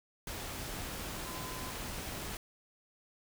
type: tone in noise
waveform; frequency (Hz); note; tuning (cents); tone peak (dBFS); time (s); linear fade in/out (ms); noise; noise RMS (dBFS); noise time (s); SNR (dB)
sine; 1021; C6; -43; -47; 1.25-1.71; 2; pink; -41; 0.27-2.37; -9
effects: none